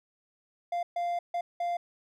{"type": "tone bursts at uneven times", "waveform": "triangle", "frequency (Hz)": 696, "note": "F5", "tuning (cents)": -6, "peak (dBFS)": -26, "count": 4, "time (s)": [[0.72, 0.83], [0.96, 1.19], [1.34, 1.41], [1.6, 1.77]], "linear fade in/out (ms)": 5, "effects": []}